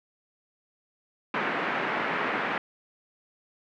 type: band-pass noise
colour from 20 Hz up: white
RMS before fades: -29 dBFS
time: 1.34-2.58 s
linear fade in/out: 2 ms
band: 170 to 2100 Hz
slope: 24 dB/octave
effects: none